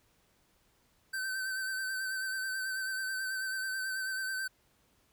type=tone with vibrato; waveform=square; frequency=1540 Hz; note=G6; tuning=31 cents flat; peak=-34 dBFS; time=1.13-4.48 s; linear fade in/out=10 ms; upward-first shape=sine; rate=9.2 Hz; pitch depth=31 cents each way; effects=pink hiss -70 dBFS RMS until 5.12 s